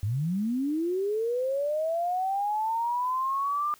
sine linear sweep, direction up, 93.7 to 1206 Hz, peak -25 dBFS, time 0.03-3.74 s, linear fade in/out 0 ms, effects white hiss -57 dBFS RMS until 3.79 s

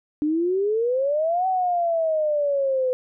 sine exponential two-way sweep, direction up then down, 293.7 to 760 to 503 Hz, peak -19 dBFS, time 0.22-2.93 s, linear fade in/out 0 ms, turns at 1.47 s, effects none

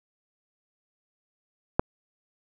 click, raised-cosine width 1 ms, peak -5 dBFS, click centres 1.795 s, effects none

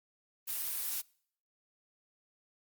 blue noise, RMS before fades -36 dBFS, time 0.47-1.02 s, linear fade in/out 20 ms, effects noise-tail reverb RT60 0.6 s tail -25 dB re dry + Opus 32 kbps

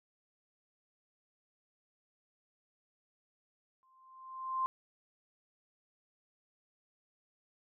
sine tone with exponential growth, 1046.5 Hz, C6, in tune, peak -28 dBFS, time 3.83-4.66 s, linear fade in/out 0 ms, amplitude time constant 180 ms, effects none

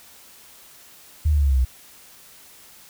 sine linear sweep, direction down, 78.2 to 61.74 Hz, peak -15 dBFS, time 1.25-1.65 s, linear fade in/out 10 ms, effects white hiss -48 dBFS RMS until 2.89 s

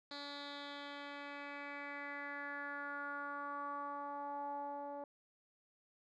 10% pulse tone with low-pass filter sweep, 285.8 Hz, D4, 47 cents flat, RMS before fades -45 dBFS, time 0.11-5.04 s, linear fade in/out 2 ms, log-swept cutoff 4200 to 710 Hz, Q 4.8, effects none

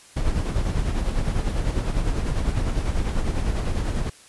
brown noise with tremolo, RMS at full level -21 dBFS, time 0.16-4.1 s, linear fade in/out 10 ms, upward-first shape sine, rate 10 Hz, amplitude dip 50%, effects white hiss -49 dBFS RMS until 4.28 s + resampled to 24000 Hz

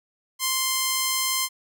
5% pulse tone, 1046.5 Hz, C6, in tune, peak -10 dBFS, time 0.39-1.49 s, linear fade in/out 50 ms, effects none

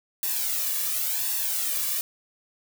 blue noise with flanger, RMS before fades -27 dBFS, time 0.23-2.01 s, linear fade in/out 0 ms, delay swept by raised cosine 1.1 to 1.76 ms, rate 0.93 Hz, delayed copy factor +0.7, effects none

